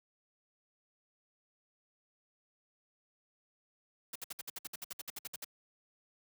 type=noise bursts; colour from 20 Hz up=white; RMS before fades=-42 dBFS; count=16; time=4.13-5.446 s; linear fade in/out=5 ms; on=26 ms; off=60 ms; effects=high-pass 100 Hz 12 dB/octave